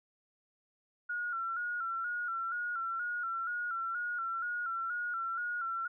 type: tone with vibrato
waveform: sine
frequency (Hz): 1396.9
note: F6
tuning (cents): 0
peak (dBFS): -33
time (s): 1.09-5.88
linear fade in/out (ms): 10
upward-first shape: square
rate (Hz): 2.1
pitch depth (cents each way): 55
effects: none